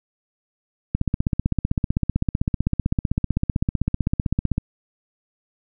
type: click train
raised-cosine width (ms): 5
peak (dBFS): -7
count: 58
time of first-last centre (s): 0.95-4.581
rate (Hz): 15.7
effects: none